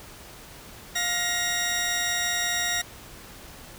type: tone pair together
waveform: 15% pulse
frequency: 706.1 / 1885 Hz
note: F5 / A#6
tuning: +19 / +19 cents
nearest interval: octave + perfect fourth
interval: 1700 cents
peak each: -25 / -19 dBFS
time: 0.95-2.82 s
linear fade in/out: 10 ms
effects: pink hiss -45 dBFS RMS until 3.78 s